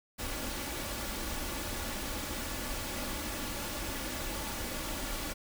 pink noise with comb filter, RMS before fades -37 dBFS, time 0.18-5.34 s, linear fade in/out 20 ms, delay 3.5 ms, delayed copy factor +0.5, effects none

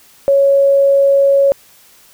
sine tone, 554.4 Hz, C#5, in tune, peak -7 dBFS, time 0.28-1.52 s, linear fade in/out 0 ms, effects white hiss -46 dBFS RMS until 2.13 s

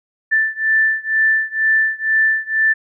sine beating tone pair, 1765 / 1767.1 Hz, A6 / A6, +5 / +7 cents, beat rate 2.1 Hz, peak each -16 / -17 dBFS, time 0.31-2.74 s, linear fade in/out 20 ms, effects none

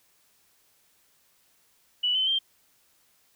sine tone with pitch steps, 2956 / 3058 / 3165 Hz, F#7 / G7 / G7, -2 / -44 / +16 cents, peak -22 dBFS, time 2.03-2.39 s, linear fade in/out 10 ms, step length 120 ms, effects white hiss -65 dBFS RMS until 3.35 s

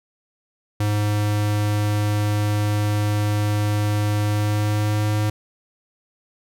square tone with pitch glide, 104.5 to 105.84 Hz, G#2 to G#2, +11 to +33 cents, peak -19 dBFS, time 0.8-5.3 s, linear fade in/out 5 ms, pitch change +22 cents, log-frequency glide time 4.23-5.15 s, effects none

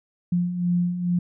sine beating tone pair, 174.3 / 176.6 Hz, F3 / F3, -3 / +20 cents, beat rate 2.3 Hz, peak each -28 / -21 dBFS, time 0.32-1.19 s, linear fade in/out 5 ms, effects none

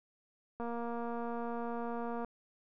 click train, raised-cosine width 1 ms, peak -27 dBFS, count 388, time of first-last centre 0.6-2.247 s, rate 235 Hz, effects none

